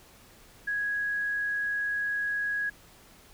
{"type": "tone", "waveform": "sine", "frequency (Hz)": 1661.2, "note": "G#6", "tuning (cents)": 0, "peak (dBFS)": -27, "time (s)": [0.67, 2.7], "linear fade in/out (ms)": 10, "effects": ["pink hiss -55 dBFS RMS until 3.33 s"]}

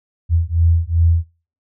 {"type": "beating tone pair", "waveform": "sine", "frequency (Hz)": [82.41, 85.01], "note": ["E2", "F2"], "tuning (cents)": [0, -46], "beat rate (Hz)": 2.6, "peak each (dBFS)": -15, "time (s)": [0.29, 1.25], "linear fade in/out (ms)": 50, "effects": ["noise-tail reverb RT60 0.4 s tail -24 dB re dry"]}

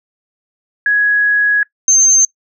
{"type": "tone pair in turn", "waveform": "sine", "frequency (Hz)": [1670, 6305], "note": ["G#6", "G8"], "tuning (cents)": [9, 9], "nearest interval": "octave + major seventh", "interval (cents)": 2300, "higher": "second", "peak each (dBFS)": [-9, -6], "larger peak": "second", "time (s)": [[0.86, 1.63], [1.88, 2.25]], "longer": "first", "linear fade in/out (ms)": 2, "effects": ["noise-tail reverb RT60 0.1 s tail -22 dB re dry"]}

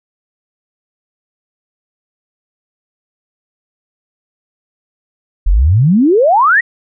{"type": "exponential sweep", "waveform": "sine", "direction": "up", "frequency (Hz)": [38.22, 1975.5], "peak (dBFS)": -6, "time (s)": [5.46, 6.61], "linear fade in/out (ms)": 10, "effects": []}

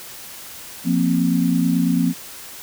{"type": "chord", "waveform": "sine", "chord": "F suspended fourth", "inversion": "none", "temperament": "just", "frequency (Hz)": [174.61, 232.8, 261.9], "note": ["F3", "Bb3", "C4"], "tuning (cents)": [0, -2, 2], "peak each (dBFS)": [-19, -21, -19], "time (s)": [0.84, 2.14], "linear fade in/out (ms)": 50, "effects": ["white hiss -37 dBFS RMS until 2.62 s"]}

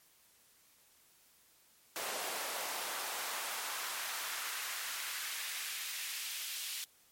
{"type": "noise with high-pass filter sweep", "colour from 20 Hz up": "pink", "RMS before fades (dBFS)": -40, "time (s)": [1.96, 6.84], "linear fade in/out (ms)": 0, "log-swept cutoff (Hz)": [540, 3100], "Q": 1.1, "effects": ["white hiss -66 dBFS RMS until 7.11 s", "MP3 64 kbps"]}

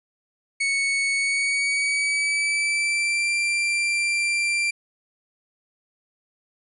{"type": "tone with pitch glide", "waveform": "40% pulse", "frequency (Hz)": [2217, 2362], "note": ["C#7", "D7"], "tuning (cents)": [0, 9], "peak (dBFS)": -20, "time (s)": [0.6, 4.71], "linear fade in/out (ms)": 10, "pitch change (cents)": 109, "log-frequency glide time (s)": [1.14, 3.31], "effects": ["resampled to 24000 Hz"]}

